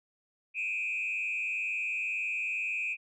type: tone with frequency modulation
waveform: sine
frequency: 2489 Hz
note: D#7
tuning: in tune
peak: -29 dBFS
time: 0.54-2.97 s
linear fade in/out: 50 ms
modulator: 102 Hz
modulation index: 1.2
effects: tanh soft clip ceiling -26 dBFS